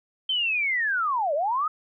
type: linear two-way sweep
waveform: sine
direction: down then up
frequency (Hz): 3136 to 551 to 1290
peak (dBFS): -22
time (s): 0.29-1.68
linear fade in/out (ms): 5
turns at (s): 1.34
effects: none